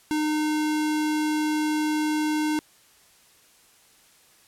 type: tone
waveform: square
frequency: 305.4 Hz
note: D#4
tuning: 32 cents flat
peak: -23 dBFS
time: 0.11-2.59 s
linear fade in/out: 0 ms
effects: white hiss -57 dBFS RMS until 4.47 s + low-pass 12000 Hz 12 dB/octave